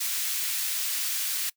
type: high-pass noise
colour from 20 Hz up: white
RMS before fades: -29 dBFS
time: 0-1.5 s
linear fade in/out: 10 ms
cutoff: 1900 Hz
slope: 12 dB/octave
effects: noise-tail reverb RT60 0.1 s tail -22 dB re dry